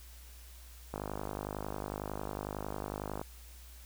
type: click train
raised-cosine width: 1 ms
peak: -23 dBFS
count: 117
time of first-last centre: 0.94-3.215 s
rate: 51 Hz
effects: added 60 Hz sine -50 dBFS peak until 3.85 s + white hiss -57 dBFS RMS until 3.85 s